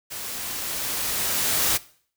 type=noise with level ramp; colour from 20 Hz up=white; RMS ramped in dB=-34 to -21 dBFS; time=0.1-1.78 s; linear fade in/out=20 ms; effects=noise-tail reverb RT60 0.5 s tail -19 dB re dry